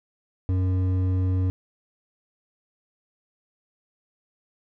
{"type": "tone with hard clipping", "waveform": "triangle", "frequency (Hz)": 92.7, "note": "F#2", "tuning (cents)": 4, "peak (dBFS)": -22, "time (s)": [0.49, 1.5], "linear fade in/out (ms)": 0, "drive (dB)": 12, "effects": []}